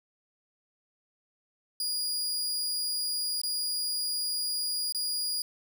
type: tone with dropouts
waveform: sawtooth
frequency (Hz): 4869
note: D#8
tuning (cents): -38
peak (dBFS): -26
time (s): 1.8-5.42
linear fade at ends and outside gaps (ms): 2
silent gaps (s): 3.416-3.434 / 4.924-4.947
effects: none